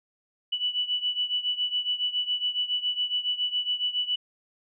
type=beating tone pair; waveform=sine; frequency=2960 / 2967.2 Hz; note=F#7 / F#7; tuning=0 / +4 cents; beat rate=7.2 Hz; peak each=-27 / -30 dBFS; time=0.52-4.16 s; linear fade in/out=10 ms; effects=none